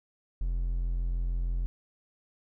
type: tone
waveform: triangle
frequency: 43.15 Hz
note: F1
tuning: 20 cents flat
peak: -25 dBFS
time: 0.41-1.66 s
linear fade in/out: 0 ms
effects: none